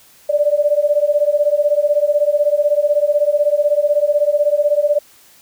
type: beating tone pair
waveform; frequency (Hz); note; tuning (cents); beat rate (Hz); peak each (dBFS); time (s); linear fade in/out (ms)
sine; 580 / 596; D5 / D5; -22 / +25; 16; -15; 0.29-4.99; 10
effects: white hiss -48 dBFS RMS until 5.41 s